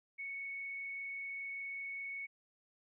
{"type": "tone with frequency modulation", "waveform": "sine", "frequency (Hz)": 2217, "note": "C#7", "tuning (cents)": 0, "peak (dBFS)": -40, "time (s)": [0.18, 2.27], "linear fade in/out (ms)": 20, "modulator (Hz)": 25.1, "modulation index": 0.51, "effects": []}